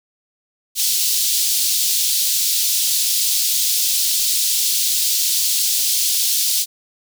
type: high-pass noise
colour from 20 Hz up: pink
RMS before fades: -18 dBFS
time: 0.75-6.66 s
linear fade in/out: 50 ms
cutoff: 3800 Hz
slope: 24 dB/octave
effects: none